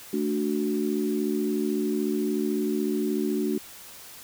sine chord, D major, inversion second, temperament equal, 220 / 293.7 / 370 Hz, A3 / D4 / F#4, 0 / 0 / 0 cents, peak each -28 / -28 / -28 dBFS, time 0.13-3.58 s, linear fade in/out 5 ms, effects white hiss -45 dBFS RMS until 4.23 s

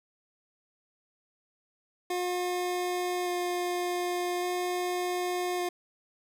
25% pulse tone with vibrato, 356.8 Hz, F4, 37 cents sharp, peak -25 dBFS, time 2.1-5.69 s, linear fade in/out 5 ms, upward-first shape square, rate 0.43 Hz, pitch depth 8 cents each way, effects 11-bit

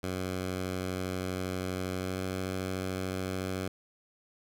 10% pulse tone with pitch glide, 92.5 to 93.68 Hz, F#2 to F#2, 0 to +22 cents, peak -24 dBFS, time 0.03-3.68 s, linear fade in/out 5 ms, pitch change +22 cents, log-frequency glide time 1.95-2.19 s, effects none

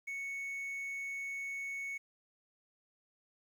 triangle tone with quantisation, 2215 Hz, C#7, 2 cents flat, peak -36 dBFS, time 0.07-1.98 s, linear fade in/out 10 ms, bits 11, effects none

